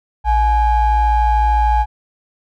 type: ring-modulated tone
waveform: triangle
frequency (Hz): 394.3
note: G4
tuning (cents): +10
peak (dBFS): -6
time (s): 0.24-1.86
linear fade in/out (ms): 50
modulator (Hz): 451
effects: none